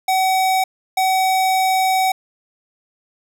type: tone bursts at uneven times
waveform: square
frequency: 756 Hz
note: F#5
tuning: 37 cents sharp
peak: -15 dBFS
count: 2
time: 0.08-0.64 / 0.97-2.12 s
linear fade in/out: 5 ms
effects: none